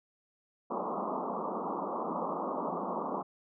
white band-pass noise, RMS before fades -35 dBFS, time 0.7-3.23 s, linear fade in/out 10 ms, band 170 to 1200 Hz, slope 96 dB/octave, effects none

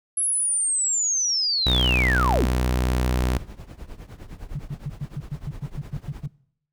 sine linear sweep, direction down, 11000 to 142.5 Hz, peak -20 dBFS, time 0.17-2.46 s, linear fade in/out 5 ms
sawtooth tone, 62.4 Hz, B1, 19 cents sharp, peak -16 dBFS, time 1.66-3.38 s, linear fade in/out 5 ms
brown noise with tremolo, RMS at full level -35 dBFS, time 3.18-6.26 s, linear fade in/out 2 ms, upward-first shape triangle, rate 9.8 Hz, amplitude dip 90%
sine tone bursts, 142.6 Hz, C#3, 49 cents sharp, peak -25 dBFS, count 12, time 4.55-6.276 s, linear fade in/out 5 ms, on 43 ms, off 110 ms
effects noise-tail reverb RT60 0.7 s tail -21 dB re dry

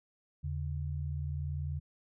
sine tone pair together, 81.1 / 141.55 Hz, E2 / C#3, -28 / +37 cents, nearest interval minor seventh, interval 965 cents, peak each -35 / -37 dBFS, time 0.43-1.8 s, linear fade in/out 20 ms, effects none

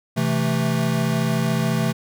square chord, A minor, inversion first, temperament equal, 130.81 / 164.81 / 220 Hz, C3 / E3 / A3, 0 / 0 / 0 cents, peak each -24 dBFS, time 0.16-1.93 s, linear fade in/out 20 ms, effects none

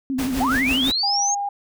sine tone with vibrato, 261.6 Hz, C4, in tune, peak -21 dBFS, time 0.1-0.9 s, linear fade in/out 0 ms, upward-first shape sine, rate 12 Hz, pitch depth 80 cents each way
pink noise with tremolo, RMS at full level -28 dBFS, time 0.18-0.92 s, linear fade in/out 10 ms, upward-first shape sine, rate 6 Hz, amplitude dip 60%
sine linear sweep, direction up, 658 to 6645 Hz, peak -19 dBFS, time 0.4-1.35 s, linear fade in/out 10 ms
sine tone, 807 Hz, G#5, 50 cents flat, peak -22 dBFS, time 1.03-1.49 s, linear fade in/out 5 ms
effects none

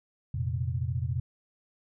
sine chord, F suspended fourth, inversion none, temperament equal, 87.31 / 116.54 / 130.81 Hz, F2 / Bb2 / C3, 0 / 0 / 0 cents, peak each -32 dBFS, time 0.34-1.2 s, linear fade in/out 5 ms, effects none

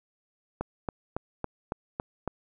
click train, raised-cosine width 1 ms, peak -16 dBFS, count 7, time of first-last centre 0.61-2.277 s, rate 3.6 Hz, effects none

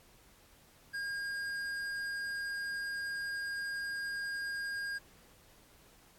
triangle tone with hard clipping, 1619 Hz, G#6, 45 cents flat, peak -37 dBFS, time 0.93-4.99 s, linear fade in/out 20 ms, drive 13 dB, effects pink hiss -62 dBFS RMS until 6.18 s + AAC 64 kbps

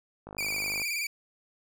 click train, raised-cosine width 1 ms, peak -28 dBFS, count 29, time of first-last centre 0.27-0.818 s, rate 51.1 Hz
sawtooth tone with vibrato, 2349 Hz, D7, in tune, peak -26 dBFS, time 0.38-1.07 s, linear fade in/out 5 ms, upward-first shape square, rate 19 Hz, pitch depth 46 cents each way
effects none

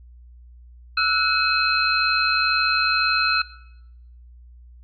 sine tone cluster, 1324 / 1466 / 2557 / 4134 Hz, E6 / F#6 / D#7 / C8, +7 / -16 / +47 / -22 cents, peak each -23 dBFS, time 0.97-3.42 s, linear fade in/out 5 ms, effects noise-tail reverb RT60 0.9 s tail -21 dB re dry + added 60 Hz sine -43 dBFS peak until 4.83 s

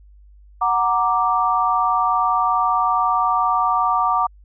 sine chord, Gb augmented, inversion none, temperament equal, 740 / 932.3 / 1174.7 Hz, Gb5 / Bb5 / D6, 0 / 0 / 0 cents, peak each -21 / -21 / -18 dBFS, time 0.61-4.27 s, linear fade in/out 10 ms, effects added 50 Hz sine -44 dBFS peak until 4.44 s

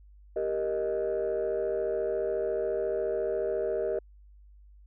sine chord, Eb major, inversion first, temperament equal, 392 / 466.2 / 622.3 Hz, G4 / Bb4 / Eb5, 0 / 0 / 0 cents, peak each -30 dBFS, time 0.36-3.99 s, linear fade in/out 5 ms, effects tanh soft clip ceiling -22 dBFS + added 50 Hz sine -51 dBFS peak until 4.86 s

